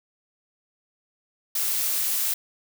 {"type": "noise", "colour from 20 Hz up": "blue", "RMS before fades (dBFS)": -25, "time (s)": [1.55, 2.34], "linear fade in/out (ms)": 5, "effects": []}